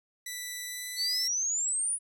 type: tone with pitch glide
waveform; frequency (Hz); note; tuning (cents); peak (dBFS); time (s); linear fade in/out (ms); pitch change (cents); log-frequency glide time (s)
10% pulse; 1975.5 to 1992.7; B6 to B6; 0 to +15; -27; 0.26-1.28; 5; +15; 0.66-0.87
type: exponential sweep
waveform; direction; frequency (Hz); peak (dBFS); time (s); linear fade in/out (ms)
sine; up; 4328 to 9956; -27; 0.96-1.99; 50
effects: none